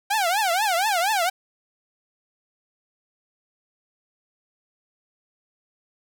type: tone with vibrato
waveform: sawtooth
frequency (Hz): 770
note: G5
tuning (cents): -31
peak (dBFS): -16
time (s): 0.1-1.3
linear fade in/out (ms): 10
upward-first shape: triangle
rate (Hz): 4.2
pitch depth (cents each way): 280
effects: none